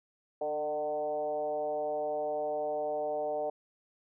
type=tone with frequency modulation; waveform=sine; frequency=602 Hz; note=D5; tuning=43 cents sharp; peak=-30 dBFS; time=0.41-3.5 s; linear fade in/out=5 ms; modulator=152 Hz; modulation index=1.1; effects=none